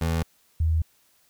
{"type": "tone pair in turn", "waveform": ["25% pulse", "sine"], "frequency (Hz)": [82, 80.31], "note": ["E2", "E2"], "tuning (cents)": [-9, -45], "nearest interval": "unison", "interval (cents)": 36, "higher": "first", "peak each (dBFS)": -19, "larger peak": "neither", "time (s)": [[0.01, 0.23], [0.6, 0.82]], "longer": "neither", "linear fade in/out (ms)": 5, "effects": ["white hiss -63 dBFS RMS until 1.29 s"]}